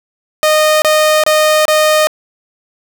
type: tone bursts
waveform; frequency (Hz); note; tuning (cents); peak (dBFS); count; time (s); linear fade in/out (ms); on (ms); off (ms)
sawtooth; 616; D#5; -17; -4; 4; 0.43-2.071; 0; 390; 27
effects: none